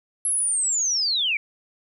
sine linear sweep, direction down, 11140 to 2224 Hz, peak -20 dBFS, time 0.25-1.37 s, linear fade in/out 2 ms, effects 10-bit

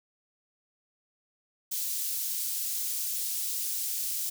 white high-pass noise, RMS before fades -32 dBFS, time 1.71-4.3 s, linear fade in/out 10 ms, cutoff 5200 Hz, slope 12 dB/octave, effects none

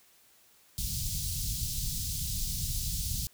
pink band-stop noise, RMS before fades -33 dBFS, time 0.78-3.27 s, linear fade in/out 0 ms, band 150 to 4200 Hz, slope 24 dB/octave, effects white hiss -62 dBFS RMS until 3.33 s

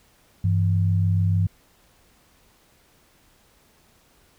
sine tone pair together, 98 / 164.82 Hz, G2 / E3, 0 / 0 cents, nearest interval major sixth, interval 900 cents, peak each -18 / -25 dBFS, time 0.44-1.47 s, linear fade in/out 5 ms, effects pink hiss -59 dBFS RMS until 4.38 s

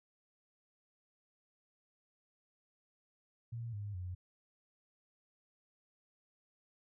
sine tone with pitch steps, 116.54 / 102.63 / 90.39 Hz, A#2 / G#2 / F#2, 0 / -20 / -40 cents, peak -39 dBFS, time 3.52-4.15 s, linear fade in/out 10 ms, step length 210 ms, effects none

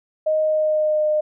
sine tone with pitch glide, 622.3 to 609.5 Hz, D#5 to D#5, 0 to -36 cents, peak -16 dBFS, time 0.26-1.21 s, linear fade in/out 10 ms, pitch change -36 cents, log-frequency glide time 0.4-1.07 s, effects none

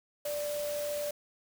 sine tone in noise, 587.3 Hz, D5, in tune, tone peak -32 dBFS, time 0.25-1.11 s, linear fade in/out 5 ms, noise white, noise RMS -42 dBFS, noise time 0.25-1.11 s, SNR +7 dB, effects none

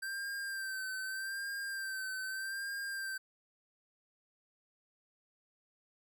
square tone with vibrato, 1568 Hz, G6, in tune, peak -38 dBFS, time 0.02-3.18 s, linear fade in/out 10 ms, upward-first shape sine, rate 0.82 Hz, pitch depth 44 cents each way, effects none

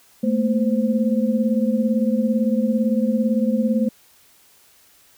sine tone cluster, 217.5 / 235.3 / 520 Hz, A3 / A#3 / C5, -20 / +16 / -11 cents, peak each -19 / -21 / -25 dBFS, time 0.23-3.89 s, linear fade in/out 10 ms, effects white hiss -54 dBFS RMS until 5.17 s

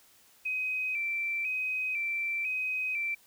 sine tone with vibrato, 2429 Hz, D#7, 42 cents flat, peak -29 dBFS, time 0.45-3.15 s, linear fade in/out 10 ms, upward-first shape square, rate 1 Hz, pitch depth 63 cents each way, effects white hiss -61 dBFS RMS until 3.26 s

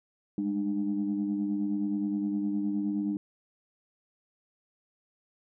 sine tone cluster, 202.9 / 212.5 / 301.8 Hz, G#3 / G#3 / D4, -40 / +40 / +47 cents, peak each -30 / -37 / -29 dBFS, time 0.38-3.17 s, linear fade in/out 2 ms, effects tanh soft clip ceiling -20 dBFS

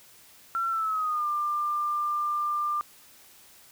sine tone with pitch glide, 1355 to 1193.3 Hz, E6 to D6, +47 to +27 cents, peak -25 dBFS, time 0.55-2.81 s, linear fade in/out 0 ms, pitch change -220 cents, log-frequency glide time 0.68-1.27 s, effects white hiss -54 dBFS RMS until 3.71 s

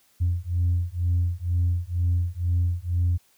sine beating tone pair, 86.5 / 88.6 Hz, F2 / F2, -16 / +25 cents, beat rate 2.1 Hz, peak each -23 dBFS, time 0.2-3.18 s, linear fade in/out 20 ms, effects tanh soft clip ceiling -16 dBFS + white hiss -62 dBFS RMS until 3.37 s

